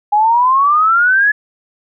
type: exponential sweep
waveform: sine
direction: up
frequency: 819 to 1721 Hz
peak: -8 dBFS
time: 0.12-1.32 s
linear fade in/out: 10 ms
effects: none